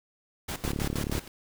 pink noise with tremolo, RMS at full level -34 dBFS, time 0.48-1.28 s, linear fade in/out 10 ms, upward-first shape square, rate 6.3 Hz, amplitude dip 80%
click train, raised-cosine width 3 ms, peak -18 dBFS, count 20, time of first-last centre 0.65-1.181 s, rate 35.8 Hz
effects none

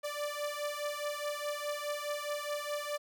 sawtooth beating tone pair, 585 / 589.8 Hz, D5 / D5, -7 / +7 cents, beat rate 4.8 Hz, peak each -34 / -34 dBFS, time 0.03-2.98 s, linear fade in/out 20 ms, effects none

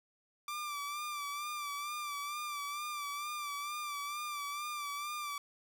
sawtooth tone with vibrato, 1174.7 Hz, D6, in tune, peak -34 dBFS, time 0.48-5.38 s, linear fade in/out 2 ms, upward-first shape sine, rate 2.2 Hz, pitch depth 47 cents each way, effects none

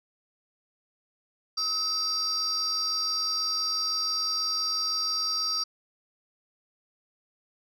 sine tone cluster, 1277 / 4684 / 5630 Hz, D#6 / D8 / F8, +45 / -5 / +13 cents, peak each -34 / -26 / -31 dBFS, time 1.57-5.64 s, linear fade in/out 10 ms, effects tanh soft clip ceiling -20 dBFS

